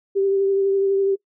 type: tone with vibrato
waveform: sine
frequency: 392 Hz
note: G4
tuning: in tune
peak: -16 dBFS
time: 0.15-1.16 s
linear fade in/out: 20 ms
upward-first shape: triangle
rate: 12 Hz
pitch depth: 22 cents each way
effects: noise-tail reverb RT60 0.1 s tail -21 dB re dry